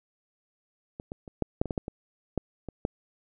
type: clicks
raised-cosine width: 2 ms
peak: -24 / -23 / -29 / -12 / -10 / -21 / -16 / -14 / -21 / -13 / -23 / -13 dBFS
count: 12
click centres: 0.999 / 1.119 / 1.278 / 1.423 / 1.615 / 1.657 / 1.708 / 1.778 / 1.881 / 2.377 / 2.687 / 2.851 s
effects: none